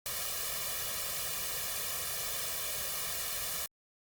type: noise with comb filter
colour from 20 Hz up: white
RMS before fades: -36 dBFS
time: 0.06-3.66 s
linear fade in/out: 0 ms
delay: 1.7 ms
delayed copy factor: +0.9
effects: Opus 48 kbps